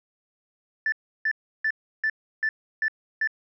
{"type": "tone bursts", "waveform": "sine", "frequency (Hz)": 1760, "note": "A6", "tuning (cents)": 0, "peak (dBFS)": -20, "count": 7, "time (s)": [0.86, 3.274], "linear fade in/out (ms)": 2, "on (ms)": 62, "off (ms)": 330, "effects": ["tanh soft clip ceiling -17 dBFS"]}